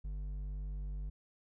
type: tone with hard clipping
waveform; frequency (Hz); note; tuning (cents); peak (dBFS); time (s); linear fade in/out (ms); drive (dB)
sine; 49.46; G1; +16; -39; 0.04-1.1; 10; 6
effects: none